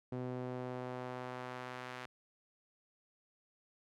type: tone with band-pass filter sweep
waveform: sawtooth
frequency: 126 Hz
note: B2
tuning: 35 cents sharp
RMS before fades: -43 dBFS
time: 0.12-2.06 s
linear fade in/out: 5 ms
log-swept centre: 330 to 1800 Hz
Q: 0.81
effects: none